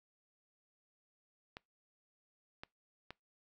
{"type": "clicks", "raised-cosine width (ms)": 0.3, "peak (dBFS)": -29, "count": 3, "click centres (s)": [1.569, 2.635, 3.106], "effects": ["noise-tail reverb RT60 0.2 s tail -25 dB re dry"]}